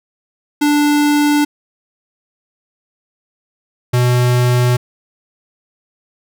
square tone pair in turn, 293.7 / 123.49 Hz, D4 / B2, 0 / 0 cents, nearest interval octave + minor third, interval 1500 cents, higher first, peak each -11 dBFS, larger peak neither, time 0.61-1.45 / 3.93-4.77 s, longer neither, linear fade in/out 10 ms, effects none

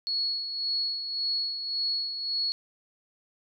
sine tone with tremolo, 4358 Hz, C#8, 30 cents flat, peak -25 dBFS, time 0.07-2.52 s, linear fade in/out 0 ms, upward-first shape sine, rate 1.8 Hz, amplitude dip 55%, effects none

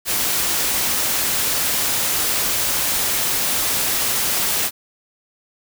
white noise, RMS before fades -20 dBFS, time 0.05-4.71 s, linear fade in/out 50 ms, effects none

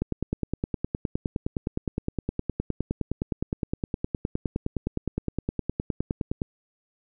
click train, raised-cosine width 3 ms, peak -13 dBFS, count 63, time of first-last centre 0.02-6.418 s, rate 9.69 Hz, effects none

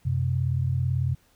sine tone pair together, 92.1 / 130.25 Hz, F#2 / C3, -7 / -7 cents, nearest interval tritone, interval 600 cents, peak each -26 / -24 dBFS, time 0.05-1.15 s, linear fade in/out 10 ms, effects pink hiss -63 dBFS RMS until 1.35 s

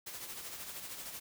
white noise with tremolo, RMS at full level -43 dBFS, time 0.06-1.2 s, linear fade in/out 10 ms, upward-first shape sine, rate 13 Hz, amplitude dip 45%, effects none

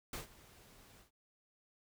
pink noise with ADSR envelope, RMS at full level -41 dBFS, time 0.13-1.11 s, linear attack 3 ms, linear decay 130 ms, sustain -20 dB, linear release 120 ms, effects none

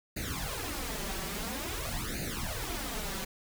pink noise with flanger, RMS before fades -36 dBFS, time 0.16-3.25 s, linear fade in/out 10 ms, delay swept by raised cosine 0.45 to 5.25 ms, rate 0.49 Hz, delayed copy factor +0.95, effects none

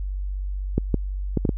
clicks, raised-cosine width 3 ms, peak -7 dBFS, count 5, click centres 0.78 / 0.943 / 1.373 / 1.452 / 1.492 s, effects added 48 Hz sine -25 dBFS peak until 1.57 s

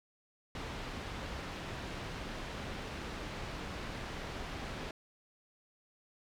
pink low-pass noise, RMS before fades -42 dBFS, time 0.55-4.91 s, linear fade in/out 2 ms, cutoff 3800 Hz, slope 12 dB/octave, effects none

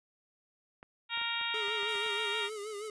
clicks, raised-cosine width 0.5 ms, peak -34 dBFS, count 8, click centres 0.829 / 1.175 / 1.215 / 1.413 / 1.682 / 1.83 / 1.956 / 2.063 s
harmonic tone, 465.9 Hz, A#4, 1 cent flat, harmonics 2 / 3 / 4 / 5 / 6 / 7 / 8, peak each -41 / -40 / -41 / -39 / -39 / -40 / -38 dBFS, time 1.09-2.5 s, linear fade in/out 50 ms
square tone with vibrato, 420 Hz, G#4, 19 cents sharp, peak -39 dBFS, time 1.54-2.9 s, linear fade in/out 2 ms, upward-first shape sine, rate 6.3 Hz, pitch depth 77 cents each way
violet noise, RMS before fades -45 dBFS, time 1.88-2.89 s, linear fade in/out 10 ms
effects resampled to 22050 Hz

